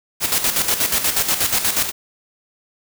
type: noise with tremolo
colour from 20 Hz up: white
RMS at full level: -17 dBFS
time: 0.2-1.92 s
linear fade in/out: 50 ms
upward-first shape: square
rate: 8.3 Hz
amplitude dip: 60%
effects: none